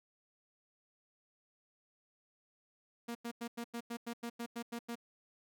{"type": "tone bursts", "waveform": "sawtooth", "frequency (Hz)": 235.2, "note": "A#3", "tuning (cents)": 16, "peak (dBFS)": -35, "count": 12, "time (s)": [3.08, 4.955], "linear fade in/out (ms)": 10, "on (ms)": 71, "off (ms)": 93, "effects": []}